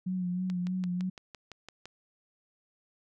sine tone with vibrato, 181.6 Hz, F#3, 32 cents flat, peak -29 dBFS, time 0.06-1.1 s, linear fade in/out 10 ms, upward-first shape sine, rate 3.2 Hz, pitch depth 38 cents each way
click train, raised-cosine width 0.2 ms, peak -27 dBFS, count 9, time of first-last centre 0.5-1.856 s, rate 5.9 Hz
effects none

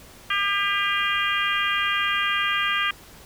harmonic tone with a mistuned harmonic, 401.5 Hz, G4, 41 cents sharp, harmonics 3 / 4 / 5 / 6 / 7 / 8, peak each -26 / -27 / -28 / -29 / -29 / -30 dBFS, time 0.3-2.91 s, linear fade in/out 5 ms, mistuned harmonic 5, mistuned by -18 cents, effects pink hiss -47 dBFS RMS until 3.25 s

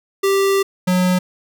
square tone pair in turn, 392 / 182.24 Hz, G4 / F#3, 0 / -26 cents, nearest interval octave + minor second, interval 1326 cents, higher first, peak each -14 dBFS, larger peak neither, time 0.23-0.63 / 0.87-1.19 s, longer first, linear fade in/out 10 ms, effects none

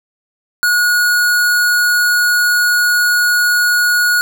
square tone, 1451 Hz, F#6, 34 cents flat, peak -11 dBFS, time 0.63-4.21 s, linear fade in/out 0 ms, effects none

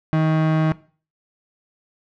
35% pulse tone, 157.7 Hz, D#3, 24 cents sharp, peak -14 dBFS, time 0.13-0.72 s, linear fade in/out 0 ms, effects noise-tail reverb RT60 0.4 s tail -19 dB re dry + low-pass 2000 Hz 12 dB/octave

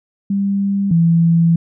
sine tone pair in turn, 198.4 / 167.1 Hz, G3 / E3, +21 / +24 cents, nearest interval minor third, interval 297 cents, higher first, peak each -14 / -9 dBFS, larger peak second, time 0.3-0.91 / 0.91-1.56 s, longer second, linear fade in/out 5 ms, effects none

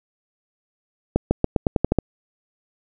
accelerating click train, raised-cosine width 2 ms, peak -3 dBFS, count 9, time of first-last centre 1.16-1.987 s, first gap 150 ms, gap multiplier 0.89, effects none

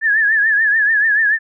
sine tone with vibrato, 1727 Hz, A6, 33 cents flat, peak -11 dBFS, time 0.01-1.39 s, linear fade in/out 50 ms, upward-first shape triangle, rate 6.9 Hz, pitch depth 110 cents each way, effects none

